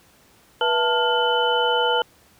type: tone cluster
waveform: sine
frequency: 486.3 / 665 / 885 / 1410 / 3016 Hz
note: B4 / E5 / A5 / F6 / F#7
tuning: -27 / +15 / +10 / +16 / +32 cents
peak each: -22 / -31 / -22 / -25 / -24 dBFS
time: 0.61-2.02 s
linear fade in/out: 2 ms
effects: pink hiss -55 dBFS RMS until 2.39 s + high-pass 60 Hz 12 dB/octave